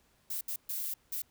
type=noise bursts at uneven times; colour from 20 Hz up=violet; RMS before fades=-36 dBFS; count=4; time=0.3-0.41 / 0.48-0.56 / 0.69-0.94 / 1.12-1.22 s; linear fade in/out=5 ms; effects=pink hiss -69 dBFS RMS until 1.3 s